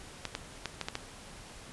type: clicks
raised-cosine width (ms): 0.2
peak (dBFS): -16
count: 6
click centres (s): 0.253 / 0.351 / 0.657 / 0.813 / 0.885 / 0.954
effects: pink hiss -49 dBFS RMS until 1.72 s + resampled to 24000 Hz